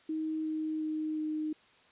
sine tone with pitch steps, 314.6 / 312.6 / 310.6 / 308.7 Hz, D#4 / D#4 / D#4 / D#4, +19 / +8 / -3 / -14 cents, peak -31 dBFS, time 0.09-1.53 s, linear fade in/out 5 ms, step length 360 ms, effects white hiss -62 dBFS RMS until 1.91 s + resampled to 8000 Hz

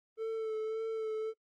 triangle tone with vibrato, 441.5 Hz, A4, 6 cents sharp, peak -31 dBFS, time 0.17-1.34 s, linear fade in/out 50 ms, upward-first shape sine, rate 1.8 Hz, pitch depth 24 cents each way, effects noise-tail reverb RT60 0.1 s tail -24 dB re dry + Opus 32 kbps

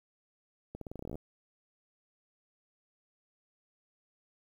accelerating click train, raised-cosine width 2 ms, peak -28 dBFS, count 14, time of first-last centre 0.75-1.155 s, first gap 63 ms, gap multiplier 0.87, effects 10-bit

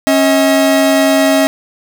45% pulse tone pair together, 273.3 / 636.3 Hz, C#4 / D#5, -24 / +39 cents, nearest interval octave + minor third, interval 1463 cents, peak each -11 dBFS, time 0.07-1.47 s, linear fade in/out 0 ms, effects none

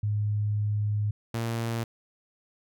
sine / sawtooth tone pair in turn, 104.6 / 115.31 Hz, G#2 / A#2, +13 / -18 cents, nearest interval major second, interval 169 cents, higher second, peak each -24 dBFS, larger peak neither, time 0.03-1.11 / 1.34-1.84 s, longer first, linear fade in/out 5 ms, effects none

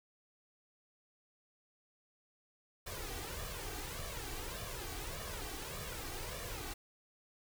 pink noise with flanger, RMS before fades -43 dBFS, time 2.86-6.74 s, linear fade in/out 10 ms, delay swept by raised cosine 1.7 to 2.61 ms, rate 1.7 Hz, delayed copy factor +0.7, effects none

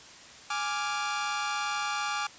sawtooth chord, D diminished, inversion second, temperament equal, 830.6 / 1174.7 / 1396.9 Hz, Ab5 / D6 / F6, 0 / 0 / 0 cents, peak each -30 / -29 / -31 dBFS, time 0.5-2.27 s, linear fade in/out 5 ms, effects white hiss -49 dBFS RMS until 2.38 s + resampled to 16000 Hz

